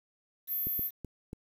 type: tone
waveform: sine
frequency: 13430 Hz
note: G#9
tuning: 18 cents sharp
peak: -30 dBFS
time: 0.47-0.91 s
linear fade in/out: 50 ms
type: clicks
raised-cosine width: 3 ms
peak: -27 dBFS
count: 4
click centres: 0.67 / 0.794 / 1.047 / 1.331 s
effects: 9-bit